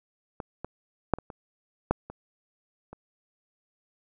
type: clicks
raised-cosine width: 1 ms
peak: -20 / -20 / -6 / -26 / -26 / -8 / -25 / -28 dBFS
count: 8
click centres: 0.402 / 0.646 / 1.137 / 1.186 / 1.302 / 1.91 / 2.1 / 2.93 s
effects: none